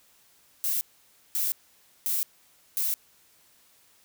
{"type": "noise bursts", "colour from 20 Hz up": "violet", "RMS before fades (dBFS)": -27, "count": 4, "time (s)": [0.64, 2.94], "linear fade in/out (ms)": 0, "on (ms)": 170, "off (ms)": 540, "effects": ["white hiss -61 dBFS RMS until 4.04 s"]}